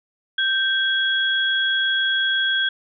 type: tone pair together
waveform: sine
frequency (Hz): 1568 / 3322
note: G6 / G#7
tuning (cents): 0 / 0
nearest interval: octave + minor second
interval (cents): 1300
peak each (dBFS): -20 / -21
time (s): 0.38-2.69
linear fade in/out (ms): 5
effects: none